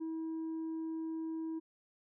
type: tone with tanh clipping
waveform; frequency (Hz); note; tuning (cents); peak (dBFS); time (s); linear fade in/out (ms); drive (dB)
sine; 322.6; E4; -37; -37; 0-1.6; 20; 2
effects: none